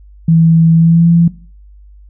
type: tone with pitch glide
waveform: sine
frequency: 163.8 to 169.09 Hz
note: E3 to E3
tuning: -11 to +44 cents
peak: -5 dBFS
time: 0.28-1.28 s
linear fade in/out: 5 ms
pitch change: +55 cents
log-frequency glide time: 0.75-1.09 s
effects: noise-tail reverb RT60 0.4 s tail -18 dB re dry + added 50 Hz sine -36 dBFS peak until 2.09 s